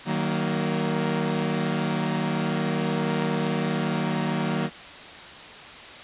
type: chord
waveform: sawtooth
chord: D# minor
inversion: none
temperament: equal with one note detuned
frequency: 155.56 / 188.34 / 233.1 Hz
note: D#3 / F#3 / A#3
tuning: 0 / +31 / 0 cents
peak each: -24 dBFS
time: 0.05-4.7 s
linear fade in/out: 50 ms
effects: white hiss -41 dBFS RMS until 6.03 s + resampled to 8000 Hz